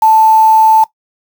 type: tone with quantisation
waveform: sine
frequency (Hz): 880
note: A5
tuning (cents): 0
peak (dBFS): -4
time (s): 0.02-0.84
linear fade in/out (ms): 5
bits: 4
effects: noise-tail reverb RT60 0.1 s tail -17 dB re dry